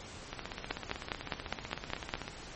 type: two click trains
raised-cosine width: 0.3 ms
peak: -22 / -15 dBFS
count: 32 / 8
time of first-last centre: 0.33-2.28 / 0.71-2.139 s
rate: 15.9 / 4.9 Hz
effects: pink hiss -47 dBFS RMS until 2.55 s + MP3 32 kbps